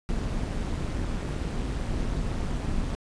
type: noise with amplitude modulation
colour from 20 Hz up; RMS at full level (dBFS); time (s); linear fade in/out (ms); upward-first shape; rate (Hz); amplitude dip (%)
brown; -26; 0.09-2.95; 0; sine; 201; 65
effects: resampled to 22050 Hz

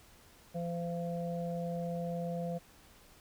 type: harmonic tone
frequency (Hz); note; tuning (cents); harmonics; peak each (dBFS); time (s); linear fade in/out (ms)
171.2; F3; -34; 1 / 3 / 4; -36 / -39 / -42; 0.54-2.59; 20
effects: pink hiss -60 dBFS RMS until 3.2 s

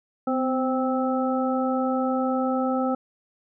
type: harmonic tone with a mistuned harmonic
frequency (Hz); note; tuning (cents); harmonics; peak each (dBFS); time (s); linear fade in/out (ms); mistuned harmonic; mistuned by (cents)
261.6; C4; 0; 1 / 2 / 3 / 5; -24 / -27 / -29 / -31; 0.27-2.95; 5; 1; -37
effects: none

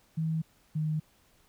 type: tone pair in turn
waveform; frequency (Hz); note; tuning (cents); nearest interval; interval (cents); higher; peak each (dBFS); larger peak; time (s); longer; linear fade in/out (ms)
sine; 160.2 / 154.83; E3 / D#3; -49 / -8; minor second; 59; first; -27; neither; 0.17-0.42 / 0.75-1; neither; 10
effects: pink hiss -65 dBFS RMS until 1.48 s

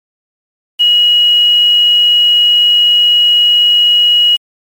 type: tone with quantisation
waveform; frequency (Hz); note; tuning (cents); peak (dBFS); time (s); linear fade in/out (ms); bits
sine; 2901; F#7; -35; -5; 0.79-4.37; 20; 5
effects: MP3 96 kbps

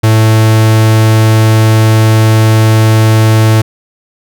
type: tone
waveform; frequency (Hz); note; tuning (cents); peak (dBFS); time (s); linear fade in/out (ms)
45% pulse; 110; A2; 0; -4; 0.03-3.62; 10
effects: none

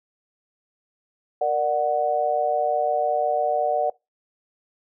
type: chord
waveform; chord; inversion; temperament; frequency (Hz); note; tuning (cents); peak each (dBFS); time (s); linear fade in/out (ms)
sine; Bb augmented; none; equal with one note detuned; 466.2 / 594.2 / 740; Bb4 / D5 / F#5; 0 / +20 / 0; -28 / -23 / -22; 1.41-3.9; 5
effects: noise-tail reverb RT60 0.2 s tail -22 dB re dry

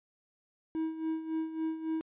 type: tone with tremolo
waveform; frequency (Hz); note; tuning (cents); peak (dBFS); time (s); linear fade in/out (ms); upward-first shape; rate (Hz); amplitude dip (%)
triangle; 320; D#4; +49; -27; 0.75-2.01; 0; sine; 3.6; 70
effects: resampled to 8000 Hz

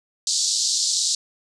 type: band-pass noise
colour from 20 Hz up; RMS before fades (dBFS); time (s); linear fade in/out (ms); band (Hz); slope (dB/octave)
pink; -22; 0.27-1.15; 2; 4000 to 8000; 48
effects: none

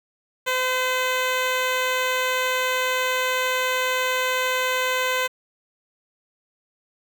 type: tone with notch filter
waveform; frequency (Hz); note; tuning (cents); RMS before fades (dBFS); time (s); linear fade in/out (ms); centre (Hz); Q
10% pulse; 511; C5; -41; -23; 0.46-5.28; 20; 9800; 1.5
effects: 8-bit

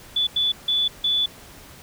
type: tone bursts at uneven times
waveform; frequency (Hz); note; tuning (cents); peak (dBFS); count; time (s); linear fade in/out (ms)
sine; 3462; A7; -29; -18; 4; 0.16-0.27 / 0.36-0.52 / 0.68-0.88 / 1.04-1.26; 5
effects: pink hiss -45 dBFS RMS until 1.82 s

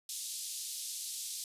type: band-pass noise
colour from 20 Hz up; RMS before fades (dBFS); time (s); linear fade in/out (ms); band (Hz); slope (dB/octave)
white; -41; 0.09-1.44; 2; 3700 to 11000; 24
effects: resampled to 32000 Hz

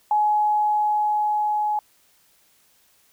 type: tone with level ramp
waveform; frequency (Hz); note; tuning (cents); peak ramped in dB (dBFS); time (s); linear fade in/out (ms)
sine; 843; G#5; +26; -16 to -20; 0.11-1.79; 2
effects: white hiss -60 dBFS RMS until 3.12 s

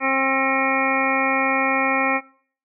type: harmonic tone with a mistuned harmonic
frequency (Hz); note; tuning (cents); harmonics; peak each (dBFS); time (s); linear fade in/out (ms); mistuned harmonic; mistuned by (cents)
266.9; C4; +35; 1 / 2 / 3 / 4 / 5 / 7 / 8 / 9; -26 / -26 / -26 / -26 / -26 / -26 / -26 / -26; 0-2.21; 50; 8; +44
effects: noise-tail reverb RT60 0.5 s tail -20 dB re dry

